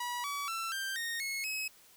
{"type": "tone with pitch steps", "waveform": "sawtooth", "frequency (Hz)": [970, 1140.3, 1340.5, 1575.8, 1852.4, 2178, 2560], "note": ["B5", "C#6", "E6", "G6", "A#6", "C#7", "D#7"], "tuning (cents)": [-31, 49, 29, 9, -11, -31, 49], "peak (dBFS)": -31, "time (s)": [0, 1.68], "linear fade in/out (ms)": 5, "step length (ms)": 240, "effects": ["white hiss -60 dBFS RMS until 1.96 s"]}